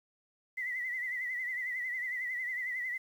sine tone with vibrato, 1994 Hz, B6, 16 cents sharp, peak -33 dBFS, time 0.57-2.98 s, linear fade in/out 10 ms, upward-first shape triangle, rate 11 Hz, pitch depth 85 cents each way, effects 10-bit

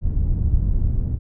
pink low-pass noise, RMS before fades -19 dBFS, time 0.01-1.19 s, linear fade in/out 50 ms, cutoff 100 Hz, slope 12 dB/octave, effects none

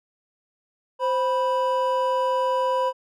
triangle tone pair together, 521.8 / 985 Hz, C5 / B5, -5 / -5 cents, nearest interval major seventh, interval 1100 cents, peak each -21 dBFS, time 0.99-2.93 s, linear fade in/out 50 ms, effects none

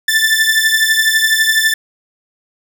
sawtooth beating tone pair, 1760 / 1772 Hz, A6 / A6, 0 / +12 cents, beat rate 12 Hz, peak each -10 dBFS, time 0.08-1.74 s, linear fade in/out 5 ms, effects none

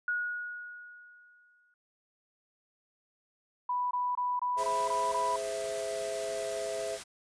sine tone with exponential decay, 1451 Hz, F#6, 34 cents flat, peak -27 dBFS, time 0.08-1.74 s, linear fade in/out 2 ms, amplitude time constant 360 ms
sine tone bursts, 987.8 Hz, B5, in tune, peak -28 dBFS, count 7, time 3.69-5.362 s, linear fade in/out 5 ms, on 220 ms, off 22 ms
triangle chord, Ab augmented, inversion none, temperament equal, 415.3 / 523.3 / 659.3 Hz, Ab4 / C5 / E5, 0 / 0 / 0 cents, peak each -37 / -37 / -33 dBFS, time 4.56-6.99 s, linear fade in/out 50 ms
white noise, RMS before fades -42 dBFS, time 4.57-7.04 s, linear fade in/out 20 ms
effects resampled to 22050 Hz

